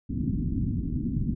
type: low-pass noise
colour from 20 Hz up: white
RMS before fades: -28 dBFS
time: 0.09-1.35 s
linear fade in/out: 10 ms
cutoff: 280 Hz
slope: 48 dB/octave
effects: none